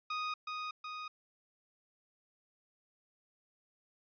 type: tone with echo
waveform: sawtooth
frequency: 1244.5 Hz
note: D#6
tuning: in tune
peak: -31 dBFS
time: 0.1-0.34 s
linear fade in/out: 5 ms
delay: 370 ms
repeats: 2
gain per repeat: -3 dB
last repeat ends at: 1.08 s
effects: resampled to 11025 Hz